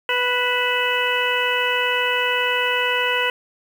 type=harmonic tone with a mistuned harmonic; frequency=493.9 Hz; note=B4; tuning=in tune; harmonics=1 / 2 / 3 / 4 / 5 / 6; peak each=-25 / -25 / -25 / -25 / -25 / -25 dBFS; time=0.09-3.3 s; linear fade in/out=2 ms; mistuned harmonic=5; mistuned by=+83 cents; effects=7-bit